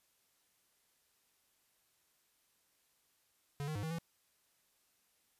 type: tone with pitch steps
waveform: square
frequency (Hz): 142.8 / 154.5 / 102.5 / 159.7 / 166.6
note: D3 / D#3 / G#2 / D#3 / E3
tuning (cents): -48 / -12 / -22 / +45 / +19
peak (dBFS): -38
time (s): 3.6-3.985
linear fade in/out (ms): 0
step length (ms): 77
effects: white hiss -75 dBFS RMS until 5.39 s + resampled to 32000 Hz